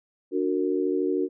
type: chord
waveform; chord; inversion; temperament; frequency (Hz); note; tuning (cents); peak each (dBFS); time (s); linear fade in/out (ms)
sine; D augmented; none; just; 293.7 / 367.1 / 458.9; D4 / F#4 / A#4; 0 / -14 / -27; -27 / -25 / -29; 0.31-1.29; 50
effects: none